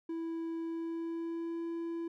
triangle tone with pitch glide, 329.6 to 334.8 Hz, E4 to E4, 0 to +27 cents, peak -33 dBFS, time 0.09-2.08 s, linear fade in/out 5 ms, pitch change +27 cents, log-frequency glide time 0.6-1.64 s, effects none

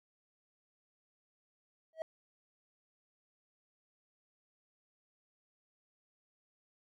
triangle tone with exponential growth, 642 Hz, E5, 46 cents flat, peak -30 dBFS, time 1.93-2.02 s, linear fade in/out 1 ms, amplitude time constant 18 ms, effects none

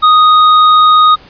sine tone with hard clipping, 1244.5 Hz, D#6, in tune, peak -5 dBFS, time 0.02-1.16 s, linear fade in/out 20 ms, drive 11 dB, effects pink hiss -39 dBFS RMS until 1.29 s + resampled to 11025 Hz

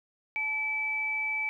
sine tone pair together, 864.1 / 2307 Hz, A5 / D7, -32 / -31 cents, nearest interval octave + perfect fourth, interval 1701 cents, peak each -40 / -28 dBFS, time 0.36-1.49 s, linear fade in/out 0 ms, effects 11-bit

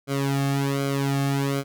sawtooth tone with flanger, 138.59 Hz, C#3, in tune, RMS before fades -24 dBFS, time 0.07-1.64 s, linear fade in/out 50 ms, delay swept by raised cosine 1.1 to 2.06 ms, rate 1.3 Hz, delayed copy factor -1, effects none

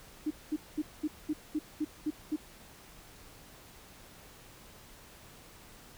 sine tone bursts, 304.6 Hz, D#4, 37 cents flat, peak -28 dBFS, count 9, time 0.26-2.363 s, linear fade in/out 10 ms, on 47 ms, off 210 ms, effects pink hiss -54 dBFS RMS until 5.97 s

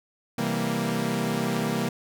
sawtooth chord, C dominant seventh, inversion none, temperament equal, 130.81 / 164.81 / 196 / 233.1 Hz, C3 / E3 / G3 / Bb3, 0 / 0 / 0 / 0 cents, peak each -29 / -27 / -27 / -24 dBFS, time 0.38-1.89 s, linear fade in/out 5 ms, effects none

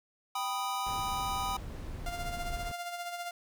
square chord, G augmented, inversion none, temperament equal, 784 / 987.8 / 1244.5 Hz, G5 / B5 / D#6, 0 / 0 / 0 cents, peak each -37 dBFS, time 0.35-1.57 s, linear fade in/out 5 ms
brown noise, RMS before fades -40 dBFS, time 0.86-2.72 s, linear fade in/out 2 ms
sawtooth tone with tremolo, 698.5 Hz, F5, in tune, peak -31 dBFS, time 2.06-3.31 s, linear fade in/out 2 ms, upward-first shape sine, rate 15 Hz, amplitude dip 50%
effects none

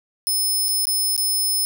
5% pulse tone with dropouts, 5200 Hz, E8, 24 cents flat, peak -13 dBFS, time 0.27-1.65 s, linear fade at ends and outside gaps 0 ms, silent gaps 0.684-0.689 / 0.854-0.87 / 1.164-1.178 s, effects none

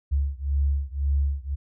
sine beating tone pair, 69.3 / 71.2 Hz, C#2 / C#2, 0 / +47 cents, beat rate 1.9 Hz, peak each -24 / -25 dBFS, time 0.11-1.56 s, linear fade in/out 20 ms, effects none

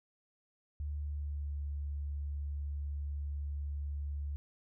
sine tone with pitch glide, 73.42 to 72.03 Hz, D2 to D2, 0 to -33 cents, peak -35 dBFS, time 0.8-4.36 s, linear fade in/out 0 ms, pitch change -33 cents, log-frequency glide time 1-1.57 s, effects none

